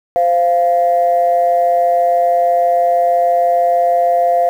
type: tone pair together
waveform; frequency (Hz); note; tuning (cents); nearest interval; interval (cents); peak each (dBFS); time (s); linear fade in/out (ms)
sine; 519.2 / 693; C5 / F5; -13 / -14; perfect fourth; 499; -15 / -10; 0.16-4.49; 0
effects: tanh soft clip ceiling -4 dBFS + 7-bit